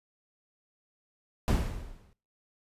brown noise with exponential decay, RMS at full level -21 dBFS, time 1.48-2.13 s, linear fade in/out 0 ms, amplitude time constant 140 ms, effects noise-tail reverb RT60 0.4 s tail -22 dB re dry + resampled to 32000 Hz

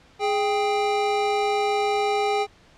square tone pair together, 416.6 / 792 Hz, G#4 / G5, +5 / +18 cents, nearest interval major seventh, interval 1113 cents, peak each -24 dBFS, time 0.19-2.47 s, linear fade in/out 50 ms, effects pink hiss -54 dBFS RMS until 2.77 s + low-pass 5000 Hz 12 dB/octave

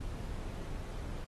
brown noise, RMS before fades -40 dBFS, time 0-1.25 s, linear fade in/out 10 ms, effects AAC 32 kbps

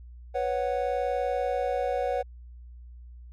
triangle chord, B suspended second, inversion none, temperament equal, 493.9 / 554.4 / 740 Hz, B4 / C#5 / F#5, 0 / 0 / 0 cents, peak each -28 dBFS, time 0.34-2.23 s, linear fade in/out 20 ms, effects added 60 Hz sine -43 dBFS peak until 3.32 s

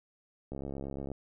click train, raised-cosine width 2 ms, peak -26 dBFS, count 42, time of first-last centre 0.52-1.117 s, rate 68.7 Hz, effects none

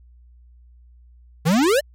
square exponential sweep, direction up, 146.83 to 622.3 Hz, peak -15 dBFS, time 1.45-1.81 s, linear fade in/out 20 ms, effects added 60 Hz sine -46 dBFS peak until 1.94 s + MP3 64 kbps

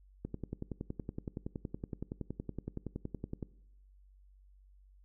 click train, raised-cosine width 3 ms, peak -25 dBFS, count 35, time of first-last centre 0.25-3.428 s, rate 10.7 Hz, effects noise-tail reverb RT60 0.8 s tail -21 dB re dry + added 48 Hz sine -58 dBFS peak until 5.04 s

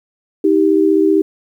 sine tone pair together, 316.5 / 392 Hz, D#4 / G4, +30 / 0 cents, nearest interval major third, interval 370 cents, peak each -12 dBFS, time 0.44-1.22 s, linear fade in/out 5 ms, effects 8-bit

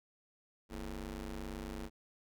20% pulse ring-modulated tone, 98 Hz, G2, in tune, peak -33 dBFS, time 0.69-1.9 s, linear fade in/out 50 ms, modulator 133 Hz, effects none

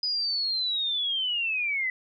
sine linear sweep, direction down, 4988 to 1986 Hz, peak -25 dBFS, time 0.03-1.9 s, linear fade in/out 2 ms, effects none

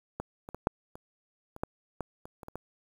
clicks, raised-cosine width 1 ms, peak -20 / -28 / -22 / -10 / -30 / -30 / -16 / -19 / -30 / -30 / -28 / -23 dBFS, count 12, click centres 0.2 / 0.489 / 0.546 / 0.671 / 0.955 / 1.564 / 1.635 / 2.007 / 2.255 / 2.432 / 2.484 / 2.556 s, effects 8-bit

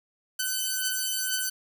5% pulse beating tone pair, 1515 / 1517.1 Hz, F#6 / F#6, +40 / +43 cents, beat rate 2.1 Hz, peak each -17 / -20 dBFS, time 0.39-1.5 s, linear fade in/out 10 ms, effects none

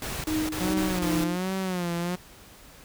pink noise bursts, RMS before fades -33 dBFS, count 5, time 0.02-1.24 s, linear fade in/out 2 ms, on 220 ms, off 30 ms
sine tone with tremolo, 311.1 Hz, D#4, in tune, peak -24 dBFS, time 0.27-1.36 s, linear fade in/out 2 ms, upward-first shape sine, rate 2.5 Hz, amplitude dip 65%
sawtooth tone with vibrato, 180.5 Hz, F#3, 43 cents flat, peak -23 dBFS, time 0.6-2.16 s, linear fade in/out 10 ms, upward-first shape sine, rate 1.3 Hz, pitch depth 97 cents each way
effects pink hiss -50 dBFS RMS until 2.84 s

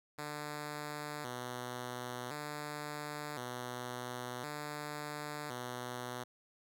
5% pulse tone with vibrato, 135.5 Hz, C#3, 39 cents flat, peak -29 dBFS, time 0.18-6.24 s, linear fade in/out 10 ms, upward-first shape square, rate 0.47 Hz, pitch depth 160 cents each way, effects none

